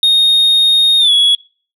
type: tone with pitch glide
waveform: sine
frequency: 3709 to 3362 Hz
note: A#7 to G#7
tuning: -9 to +20 cents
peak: -4 dBFS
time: 0.03-1.35 s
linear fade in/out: 2 ms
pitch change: -171 cents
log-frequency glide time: 0.99-1.12 s
effects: noise-tail reverb RT60 0.4 s tail -25 dB re dry + tanh soft clip ceiling -6 dBFS